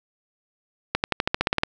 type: accelerating click train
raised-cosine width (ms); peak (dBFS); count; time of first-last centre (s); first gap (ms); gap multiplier
0.3; -4; 11; 0.95-1.634; 89; 0.94
effects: none